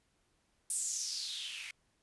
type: noise with band-pass filter sweep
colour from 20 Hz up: blue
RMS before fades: -39 dBFS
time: 0.7-1.71 s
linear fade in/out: 2 ms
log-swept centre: 9000 to 2200 Hz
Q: 5
effects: pink hiss -75 dBFS RMS until 2.02 s + resampled to 24000 Hz